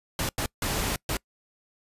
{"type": "noise bursts at uneven times", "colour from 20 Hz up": "pink", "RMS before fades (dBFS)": -28, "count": 4, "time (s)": [[0.19, 0.29], [0.38, 0.46], [0.62, 0.96], [1.09, 1.17]], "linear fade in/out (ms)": 2, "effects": ["noise-tail reverb RT60 0.1 s tail -25 dB re dry", "resampled to 32000 Hz"]}